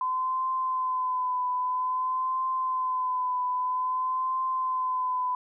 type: tone with vibrato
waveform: sine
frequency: 1019 Hz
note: C6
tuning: 46 cents flat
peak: -25 dBFS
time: 0.01-5.35 s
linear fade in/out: 2 ms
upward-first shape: triangle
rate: 0.51 Hz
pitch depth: 37 cents each way
effects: none